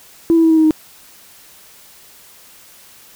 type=tone with pitch steps; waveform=sine; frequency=332.4 / 328.2 / 324.1 / 320 / 315.9 / 311.9 Hz; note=E4 / E4 / E4 / D#4 / D#4 / D#4; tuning=+15 / -8 / -29 / +49 / +26 / +4 cents; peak=-7 dBFS; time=0.3-0.708 s; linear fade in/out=0 ms; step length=68 ms; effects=tanh soft clip ceiling -4 dBFS + white hiss -44 dBFS RMS until 3.15 s